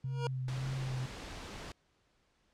25% pulse tone with exponential growth, 475.3 Hz, A#4, 34 cents sharp, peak -28 dBFS, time 0.03-0.27 s, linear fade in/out 2 ms, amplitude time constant 51 ms
sine tone with vibrato, 130.81 Hz, C3, in tune, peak -34 dBFS, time 0.04-1.06 s, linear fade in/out 5 ms, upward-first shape sine, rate 1.8 Hz, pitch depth 35 cents each way
pink noise, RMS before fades -45 dBFS, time 0.48-1.72 s, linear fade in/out 2 ms
effects pink hiss -73 dBFS RMS until 2.53 s + low-pass 6000 Hz 12 dB/octave

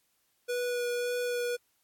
square tone with vibrato, 487 Hz, B4, 24 cents flat, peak -30 dBFS, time 0.48-1.57 s, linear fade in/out 20 ms, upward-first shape sine, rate 1.8 Hz, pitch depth 12 cents each way, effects white hiss -73 dBFS RMS until 1.83 s + AAC 64 kbps

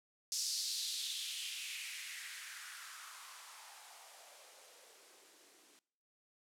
violet noise with band-pass filter sweep, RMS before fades -45 dBFS, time 0.32-5.79 s, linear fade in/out 0 ms, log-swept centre 5300 to 290 Hz, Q 3.2, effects noise-tail reverb RT60 0.8 s tail -24 dB re dry + low-pass 11000 Hz 12 dB/octave

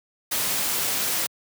white noise, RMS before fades -25 dBFS, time 0.31-1.27 s, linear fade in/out 10 ms, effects high-pass 100 Hz 12 dB/octave

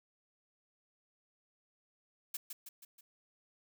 blue noise with echo, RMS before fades -39 dBFS, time 2.34-2.37 s, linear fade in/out 5 ms, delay 160 ms, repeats 4, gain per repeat -5 dB, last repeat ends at 3.01 s, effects none

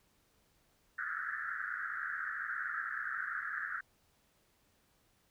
white band-pass noise, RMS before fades -39 dBFS, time 0.98-3.81 s, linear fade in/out 10 ms, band 1300 to 1800 Hz, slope 96 dB/octave, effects pink hiss -72 dBFS RMS until 5.3 s

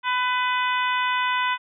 harmonic tone, 500 Hz, B4, 21 cents sharp, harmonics 2 / 3 / 4 / 5 / 6 / 7, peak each -23 / -27 / -29 / -31 / -33 / -34 dBFS, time 0.03-1.58 s, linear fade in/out 50 ms, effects none

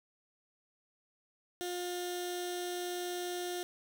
15% pulse tone with notch filter, 355.8 Hz, F4, 32 cents sharp, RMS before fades -38 dBFS, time 1.61-3.63 s, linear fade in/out 0 ms, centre 1100 Hz, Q 0.71, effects none

